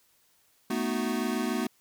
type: chord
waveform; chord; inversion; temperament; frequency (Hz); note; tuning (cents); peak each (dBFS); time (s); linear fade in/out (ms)
square; B dominant seventh; third; equal with one note detuned; 220 / 246.9 / 310.2 / 370; A3 / B3 / D#4 / F#4; 0 / 0 / -5 / 0; -33 / -32 / -36 / -35; 0.7-1.67; 5
effects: white hiss -66 dBFS RMS until 1.8 s